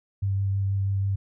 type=tone with vibrato; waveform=sine; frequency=98.1 Hz; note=G2; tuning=2 cents sharp; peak=-22 dBFS; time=0.22-1.16 s; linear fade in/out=10 ms; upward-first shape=sine; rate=6.2 Hz; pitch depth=12 cents each way; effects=none